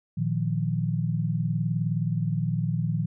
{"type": "chord", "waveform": "sine", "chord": "Bb suspended fourth", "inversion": "none", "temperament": "just", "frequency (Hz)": [116.54, 155.39, 174.81], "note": ["Bb2", "Eb3", "F3"], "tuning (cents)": [0, -2, 2], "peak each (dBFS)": [-28, -27, -29], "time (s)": [0.17, 3.06], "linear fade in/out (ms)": 10, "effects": []}